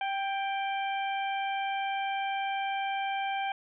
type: harmonic tone with a mistuned harmonic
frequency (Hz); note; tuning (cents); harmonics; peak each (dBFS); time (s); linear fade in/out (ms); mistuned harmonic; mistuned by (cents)
784; G5; 0; 1 / 2 / 3 / 4; -30 / -39 / -38 / -42; 0.01-3.52; 2; 2; +22
effects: none